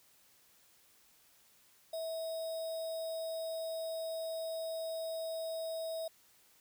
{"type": "tone with sample-and-hold", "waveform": "sine", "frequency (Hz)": 650, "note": "E5", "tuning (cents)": -24, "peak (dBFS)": -36, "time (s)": [1.93, 6.08], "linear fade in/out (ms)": 5, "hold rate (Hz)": 4410, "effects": ["white hiss -66 dBFS RMS until 6.6 s"]}